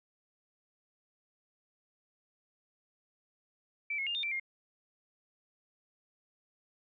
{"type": "tone with pitch steps", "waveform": "sine", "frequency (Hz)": [2322, 2172, 2814, 3637, 2344, 2126], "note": ["D7", "C#7", "F7", "A#7", "D7", "C7"], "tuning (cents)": [-20, -36, 12, -43, -4, 27], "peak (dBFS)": -32, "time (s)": [3.9, 4.398], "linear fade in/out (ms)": 5, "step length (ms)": 83, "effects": []}